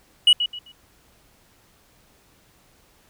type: tone with echo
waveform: sine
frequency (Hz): 2927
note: F#7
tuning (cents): -19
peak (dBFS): -7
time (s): 0.27-0.33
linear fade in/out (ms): 5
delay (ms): 130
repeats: 3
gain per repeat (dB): -12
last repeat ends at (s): 0.72
effects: tanh soft clip ceiling -9 dBFS + pink hiss -58 dBFS RMS until 3.09 s

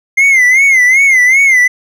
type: tone with vibrato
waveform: triangle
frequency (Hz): 2093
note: C7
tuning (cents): 0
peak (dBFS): -3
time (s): 0.17-1.68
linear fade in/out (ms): 10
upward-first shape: sine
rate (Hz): 2.6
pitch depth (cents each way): 110
effects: none

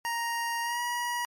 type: tone with pitch glide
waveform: 25% pulse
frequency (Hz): 935 to 962.4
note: A#5 to B5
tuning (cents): +5 to -45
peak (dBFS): -25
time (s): 0.05-1.25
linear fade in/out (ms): 0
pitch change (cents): +50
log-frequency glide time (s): 0.62-0.81
effects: MP3 64 kbps

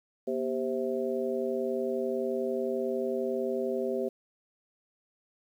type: harmonic tone with a mistuned harmonic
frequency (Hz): 131.2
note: C3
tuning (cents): +5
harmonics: 2 / 3 / 4 / 5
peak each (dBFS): -35 / -31 / -33 / -38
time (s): 0.27-4.09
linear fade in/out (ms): 10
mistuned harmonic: 2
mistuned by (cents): -150
effects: 10-bit

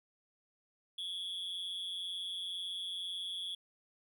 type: tone with amplitude modulation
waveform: triangle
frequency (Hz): 3369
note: G#7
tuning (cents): +24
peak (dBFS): -33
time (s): 0.98-3.55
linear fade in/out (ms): 5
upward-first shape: sine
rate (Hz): 182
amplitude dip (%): 75
effects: none

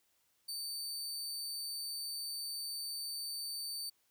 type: tone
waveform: sawtooth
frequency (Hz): 4573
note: D8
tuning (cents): -47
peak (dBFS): -36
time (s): 0.48-3.9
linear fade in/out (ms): 10
effects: white hiss -75 dBFS RMS until 4.1 s

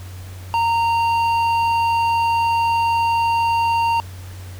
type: tone with hard clipping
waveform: sine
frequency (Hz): 924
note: A#5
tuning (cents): -16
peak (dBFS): -17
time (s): 0.54-4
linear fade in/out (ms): 0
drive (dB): 8
effects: added 92 Hz sine -32 dBFS peak until 4.59 s + pink hiss -43 dBFS RMS until 4.59 s

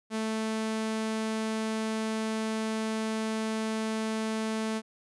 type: tone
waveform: sawtooth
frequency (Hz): 220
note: A3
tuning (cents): 0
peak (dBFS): -25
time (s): 0.1-4.82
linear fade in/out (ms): 50
effects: resampled to 24000 Hz

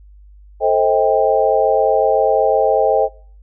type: chord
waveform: sine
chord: A half-diminished seventh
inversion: none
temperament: just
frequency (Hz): 440 / 528 / 633.6 / 792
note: A4 / C5 / Eb5 / G5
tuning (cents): 0 / +16 / +31 / +18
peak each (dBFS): -17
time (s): 0.6-3.09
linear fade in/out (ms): 50
effects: noise-tail reverb RT60 0.5 s tail -23 dB re dry + added 50 Hz sine -40 dBFS peak until 3.42 s

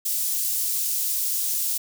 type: high-pass noise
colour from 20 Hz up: white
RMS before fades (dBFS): -25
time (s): 0.05-1.78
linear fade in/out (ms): 10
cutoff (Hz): 6300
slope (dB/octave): 12
effects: none

